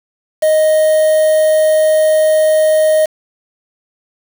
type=tone with quantisation; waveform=triangle; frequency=622.3 Hz; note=D#5; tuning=in tune; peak=-6 dBFS; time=0.42-3.06 s; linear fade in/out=10 ms; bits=4; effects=none